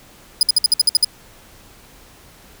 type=tone bursts; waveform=35% pulse; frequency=4978 Hz; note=D#8; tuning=in tune; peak=-8 dBFS; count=9; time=0.41-1.046 s; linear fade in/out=2 ms; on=20 ms; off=57 ms; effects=pink hiss -46 dBFS RMS until 2.6 s